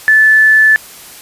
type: tone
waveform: sine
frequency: 1745 Hz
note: A6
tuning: 15 cents flat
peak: -4 dBFS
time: 0.08-0.76 s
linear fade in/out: 0 ms
effects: white hiss -34 dBFS RMS until 1.21 s + resampled to 32000 Hz